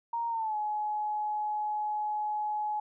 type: tone with pitch glide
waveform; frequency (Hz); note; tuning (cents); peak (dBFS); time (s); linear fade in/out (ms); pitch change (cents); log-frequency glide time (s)
sine; 932.3 to 845.1; A#5 to G#5; 0 to +30; -29; 0.13-2.8; 5; -170; 0.29-0.56
effects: none